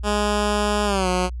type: tone with pitch glide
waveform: 10% pulse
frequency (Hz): 207.7 to 181.86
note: G#3 to F#3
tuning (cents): 0 to -30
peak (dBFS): -11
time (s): 0.03-1.3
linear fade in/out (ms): 50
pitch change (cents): -230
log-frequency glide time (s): 0.85-1.08
effects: added 60 Hz sine -27 dBFS peak until 1.4 s + resampled to 24000 Hz